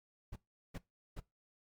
brown noise bursts, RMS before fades -43 dBFS, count 3, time 0.32-1.203 s, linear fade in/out 10 ms, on 41 ms, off 380 ms, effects noise-tail reverb RT60 0.2 s tail -20 dB re dry + MP3 96 kbps

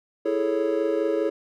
triangle chord, A major seventh, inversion second, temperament equal, 329.6 / 415.3 / 440 / 554.4 Hz, E4 / G#4 / A4 / C#5, 0 / 0 / 0 / 0 cents, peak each -25 dBFS, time 0.25-1.3 s, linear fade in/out 10 ms, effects none

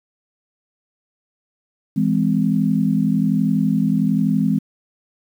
sine chord, E augmented, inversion none, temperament just, 164.81 / 206 / 257.5 Hz, E3 / G#3 / B#3, 0 / -14 / -28 cents, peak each -20 / -18 / -20 dBFS, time 1.96-4.59 s, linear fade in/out 10 ms, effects 8-bit

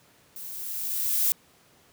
violet noise with level ramp, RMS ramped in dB -40 to -22 dBFS, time 0.36-1.32 s, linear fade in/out 0 ms, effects pink hiss -59 dBFS RMS until 1.92 s + high-pass 100 Hz 12 dB/octave

